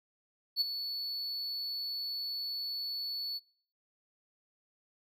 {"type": "tone with ADSR envelope", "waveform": "triangle", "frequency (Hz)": 4435, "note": "C#8", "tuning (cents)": 0, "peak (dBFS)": -23, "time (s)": [0.56, 3.4], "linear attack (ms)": 50, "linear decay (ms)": 17, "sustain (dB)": -10, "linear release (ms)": 35, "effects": ["noise-tail reverb RT60 0.6 s tail -26 dB re dry"]}